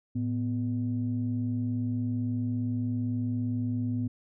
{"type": "tone pair together", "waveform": "sine", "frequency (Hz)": [110.61, 248.3], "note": ["A2", "B3"], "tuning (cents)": [10, 9], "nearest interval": "octave + major second", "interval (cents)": 1399, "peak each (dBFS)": [-29, -29], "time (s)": [0.15, 4.08], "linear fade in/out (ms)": 10, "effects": ["tanh soft clip ceiling -20 dBFS"]}